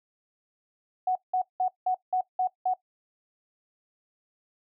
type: tone bursts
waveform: sine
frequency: 740 Hz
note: F#5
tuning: in tune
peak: -22 dBFS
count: 7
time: 1.07-2.738 s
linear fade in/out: 5 ms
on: 84 ms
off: 180 ms
effects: noise-tail reverb RT60 0.1 s tail -18 dB re dry